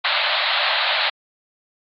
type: band-pass noise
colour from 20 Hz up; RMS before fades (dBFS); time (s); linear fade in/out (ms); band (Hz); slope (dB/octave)
white; -20; 0.04-1.1; 10; 570 to 4300; 96
effects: AAC 64 kbps